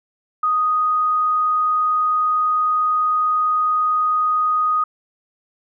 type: tone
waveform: sine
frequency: 1244.5 Hz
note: D#6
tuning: in tune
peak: -15 dBFS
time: 0.43-4.84 s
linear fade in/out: 5 ms
effects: none